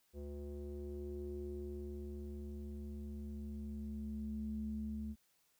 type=tone with low-pass filter sweep; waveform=square; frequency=72.2 Hz; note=D2; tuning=29 cents flat; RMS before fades=-44 dBFS; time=0.13-5.16 s; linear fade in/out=50 ms; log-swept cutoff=440 to 200 Hz; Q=6.1; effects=white hiss -75 dBFS RMS until 5.59 s